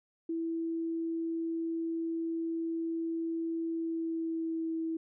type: tone with pitch glide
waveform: sine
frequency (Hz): 329.6 to 325.1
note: E4 to E4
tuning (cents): 0 to -24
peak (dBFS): -31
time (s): 0.29-4.97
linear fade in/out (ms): 5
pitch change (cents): -24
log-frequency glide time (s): 3.69-4.76
effects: none